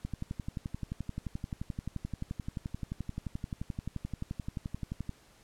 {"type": "click train", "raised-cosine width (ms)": 5, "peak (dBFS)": -23, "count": 59, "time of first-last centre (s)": [0.05, 5.093], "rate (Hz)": 11.5, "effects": ["pink hiss -61 dBFS RMS until 5.43 s", "low-pass 11000 Hz 12 dB/octave"]}